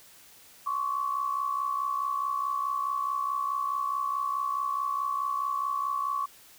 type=tone pair together; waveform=sine; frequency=1067.3 / 1132 Hz; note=C6 / C#6; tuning=+34 / +36 cents; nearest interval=minor second; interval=102 cents; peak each=-33 / -28 dBFS; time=0.66-6.26 s; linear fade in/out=10 ms; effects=white hiss -54 dBFS RMS until 6.58 s